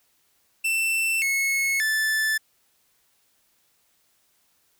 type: tone with pitch steps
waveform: 45% pulse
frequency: 2675 / 2186 / 1753 Hz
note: E7 / C#7 / A6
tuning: +25 / -25 / -7 cents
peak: -21 dBFS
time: 0.64-2.38 s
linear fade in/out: 10 ms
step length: 580 ms
effects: white hiss -66 dBFS RMS until 4.79 s